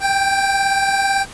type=beating tone pair; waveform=25% pulse; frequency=784 / 802 Hz; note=G5 / G5; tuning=0 / +39 cents; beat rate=18 Hz; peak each=-12 / -19 dBFS; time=0-1.26 s; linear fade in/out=50 ms; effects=pink hiss -37 dBFS RMS until 1.33 s + resampled to 24000 Hz